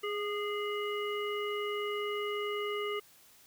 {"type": "harmonic tone with a mistuned harmonic", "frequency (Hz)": 415.3, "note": "G#4", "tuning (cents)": 0, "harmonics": [1, 3, 5, 7], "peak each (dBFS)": [-34, -39, -41, -42], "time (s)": [0.03, 3], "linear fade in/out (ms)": 10, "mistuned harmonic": 3, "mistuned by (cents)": -26, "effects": ["white hiss -60 dBFS RMS until 3.46 s"]}